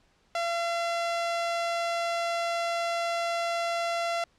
sawtooth tone, 681 Hz, F5, 44 cents flat, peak -23 dBFS, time 0.35-4.24 s, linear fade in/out 2 ms, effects pink hiss -66 dBFS RMS until 4.38 s + low-pass 6000 Hz 12 dB/octave

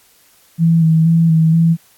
sine tone with vibrato, 163.1 Hz, E3, 18 cents flat, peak -8 dBFS, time 0.58-1.77 s, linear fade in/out 50 ms, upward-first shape square, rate 2.1 Hz, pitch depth 25 cents each way, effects white hiss -51 dBFS RMS until 1.97 s + AAC 64 kbps

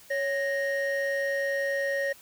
triangle tone pair together, 554.9 / 1864.7 Hz, C#5 / A#6, +2 / 0 cents, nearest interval octave + major sixth, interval 2098 cents, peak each -25 / -27 dBFS, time 0.1-2.13 s, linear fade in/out 10 ms, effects tanh soft clip ceiling -19 dBFS + white hiss -53 dBFS RMS until 2.21 s

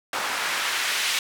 white noise with band-pass filter sweep, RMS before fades -26 dBFS, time 0.13-1.19 s, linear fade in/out 2 ms, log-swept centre 1100 to 2700 Hz, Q 0.97, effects none

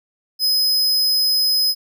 45% pulse tone, 5060 Hz, D#8, 28 cents sharp, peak -15 dBFS, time 0.39-1.75 s, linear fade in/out 50 ms, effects none

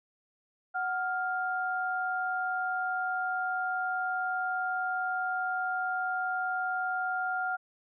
sine tone pair together, 742 / 1402.4 Hz, F#5 / F6, +5 / +7 cents, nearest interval major seventh, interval 1102 cents, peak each -32 / -31 dBFS, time 0.74-7.57 s, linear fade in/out 20 ms, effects none

